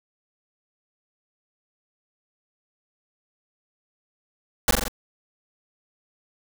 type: noise with echo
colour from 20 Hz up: pink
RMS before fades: -17 dBFS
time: 4.68-4.71 s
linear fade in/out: 2 ms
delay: 43 ms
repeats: 4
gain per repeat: -3 dB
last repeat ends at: 4.882 s
effects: none